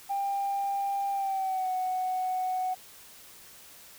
sine tone with pitch glide, 795 to 741.8 Hz, G5 to F#5, +24 to +4 cents, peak -26 dBFS, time 0.09-2.75 s, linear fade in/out 20 ms, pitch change -120 cents, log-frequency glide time 1.11-1.7 s, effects tanh soft clip ceiling -23 dBFS + white hiss -51 dBFS RMS until 3.98 s

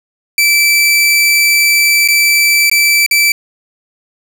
sawtooth tone with dropouts, 2324 Hz, D7, 19 cents flat, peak -4 dBFS, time 0.38-3.32 s, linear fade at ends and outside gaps 2 ms, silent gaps 2.077-2.085 / 2.698-2.714 / 3.063-3.111 s, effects none

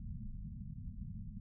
pink low-pass noise, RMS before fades -45 dBFS, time 0-1.4 s, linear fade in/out 2 ms, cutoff 230 Hz, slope 96 dB/octave, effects none

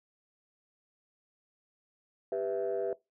sine chord, E minor, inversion first, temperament just, 395.6 / 494.4 / 659.3 Hz, G4 / B4 / E5, +16 / +2 / 0 cents, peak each -33 dBFS, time 2.32-2.93 s, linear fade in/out 2 ms, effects noise-tail reverb RT60 0.2 s tail -21 dB re dry + tanh soft clip ceiling -24 dBFS

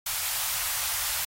white band-stop noise, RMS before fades -29 dBFS, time 0.06-1.25 s, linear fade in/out 5 ms, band 110 to 710 Hz, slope 24 dB/octave, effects AAC 48 kbps

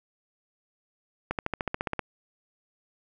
accelerating click train, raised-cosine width 0.5 ms, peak -13 dBFS, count 11, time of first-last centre 1.31-1.993 s, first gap 78 ms, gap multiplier 0.97, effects none

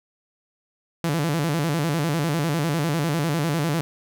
sawtooth tone with vibrato, 155.8 Hz, D#3, 3 cents sharp, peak -17 dBFS, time 1.04-3.81 s, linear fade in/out 0 ms, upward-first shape square, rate 10 Hz, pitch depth 130 cents each way, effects none

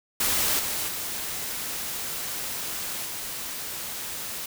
white noise with level steps, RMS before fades -24 / -29 / -32 / -34 dBFS, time 0.2-4.46 s, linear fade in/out 5 ms, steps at 0.59 / 0.88 / 3.05 s, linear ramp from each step 2 ms, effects none

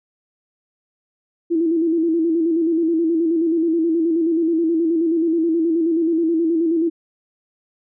sine tone with vibrato, 329.6 Hz, E4, in tune, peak -15 dBFS, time 1.5-6.9 s, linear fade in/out 20 ms, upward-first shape square, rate 9.4 Hz, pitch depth 52 cents each way, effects none

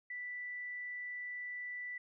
sine tone, 1974 Hz, B6, 1 cent flat, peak -40 dBFS, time 0.1-1.98 s, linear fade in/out 5 ms, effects none

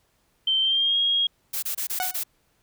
sine tone with pitch glide, 3115 to 3272 Hz, G7 to G#7, -12 to -26 cents, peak -19 dBFS, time 0.47-1.27 s, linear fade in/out 5 ms, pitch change +86 cents, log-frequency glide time 0.61-0.97 s
blue noise bursts, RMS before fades -28 dBFS, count 6, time 1.53-2.237 s, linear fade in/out 10 ms, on 97 ms, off 25 ms
sawtooth tone with exponential decay, 738 Hz, F#5, 5 cents flat, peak -18 dBFS, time 2-2.23 s, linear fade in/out 0 ms, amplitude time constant 48 ms
effects pink hiss -67 dBFS RMS until 2.62 s

